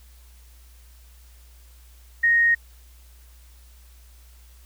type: tone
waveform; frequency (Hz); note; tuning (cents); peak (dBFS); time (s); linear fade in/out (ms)
sine; 1864.7; A#6; 0; -15; 2.23-2.55; 10
effects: added 60 Hz sine -47 dBFS peak until 4.65 s + white hiss -57 dBFS RMS until 4.65 s